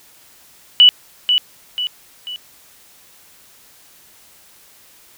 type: tone with echo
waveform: sine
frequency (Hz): 2960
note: F#7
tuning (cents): 0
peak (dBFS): -4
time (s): 0.8-0.89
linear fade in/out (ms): 0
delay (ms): 490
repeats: 3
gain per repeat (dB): -7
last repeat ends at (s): 2.36
effects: white hiss -48 dBFS RMS until 5.17 s